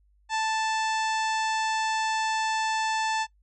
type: harmonic tone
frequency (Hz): 880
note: A5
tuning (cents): 0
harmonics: 1 / 2 / 3 / 4 / 5 / 6 / 7 / 8 / 9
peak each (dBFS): -26 / -32 / -36 / -38 / -40 / -42 / -43 / -44 / -45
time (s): 0.29-3.27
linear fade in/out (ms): 50
effects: noise-tail reverb RT60 0.1 s tail -20 dB re dry + added 50 Hz sine -60 dBFS peak until 3.42 s